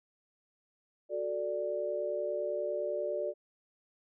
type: chord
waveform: sine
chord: D major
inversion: first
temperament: equal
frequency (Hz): 370 / 440 / 587.3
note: F#4 / A4 / D5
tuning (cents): 0 / 0 / 0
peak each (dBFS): -38 / -38 / -33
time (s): 1.09-3.34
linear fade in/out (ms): 50
effects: none